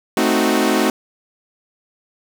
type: chord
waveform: sawtooth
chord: A diminished seventh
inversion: none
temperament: equal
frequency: 220 / 261.6 / 311.1 / 370 Hz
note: A3 / C4 / Eb4 / Gb4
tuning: 0 / 0 / 0 / 0 cents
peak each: -16 dBFS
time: 0.17-0.9 s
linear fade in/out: 2 ms
effects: none